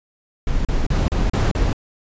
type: noise bursts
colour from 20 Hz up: brown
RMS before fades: -18 dBFS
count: 6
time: 0.47-1.73 s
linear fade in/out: 2 ms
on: 180 ms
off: 36 ms
effects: resampled to 16000 Hz